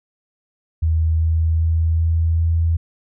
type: tone with pitch steps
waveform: sine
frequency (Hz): 80.4 / 80.96 / 81.52 / 82.09 / 82.66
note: E2 / E2 / E2 / E2 / E2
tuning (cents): -43 / -31 / -19 / -7 / +5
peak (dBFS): -14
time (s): 0.82-2.77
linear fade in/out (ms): 10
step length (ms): 390
effects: none